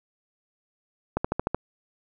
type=click train; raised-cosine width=1 ms; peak=-10 dBFS; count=6; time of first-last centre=1.17-1.546 s; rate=13.3 Hz; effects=none